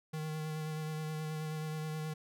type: tone with vibrato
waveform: square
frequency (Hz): 155.56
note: D#3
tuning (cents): 0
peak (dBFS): -37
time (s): 0.13-2.14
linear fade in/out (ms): 10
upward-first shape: sine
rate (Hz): 9.4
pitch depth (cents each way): 19
effects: none